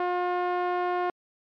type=tone with low-pass filter; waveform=5% pulse; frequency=357.2 Hz; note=F4; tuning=39 cents sharp; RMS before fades=-27 dBFS; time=0-1.1 s; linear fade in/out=2 ms; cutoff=820 Hz; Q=1.1; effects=MP3 96 kbps